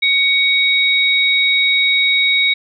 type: tone pair together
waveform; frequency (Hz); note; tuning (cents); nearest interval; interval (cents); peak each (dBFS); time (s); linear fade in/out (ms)
sine; 2240 / 3790; C#7 / A#7; +18 / +28; major sixth; 910; -13 / -15; 0.02-2.54; 10
effects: none